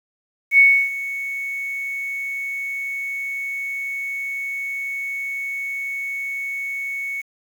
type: tone with ADSR envelope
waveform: sine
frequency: 2217 Hz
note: C#7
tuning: in tune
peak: -7 dBFS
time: 0.51-7.22 s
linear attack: 74 ms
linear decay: 310 ms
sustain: -17 dB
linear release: 18 ms
effects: 7-bit